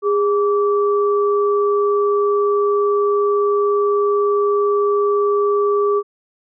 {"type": "tone pair together", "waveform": "sine", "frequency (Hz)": [408.9, 1158.3], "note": ["G#4", "D6"], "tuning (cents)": [-27, -24], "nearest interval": "octave + tritone", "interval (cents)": 1803, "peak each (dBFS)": [-14, -21], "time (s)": [0.02, 6.03], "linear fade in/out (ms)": 50, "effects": []}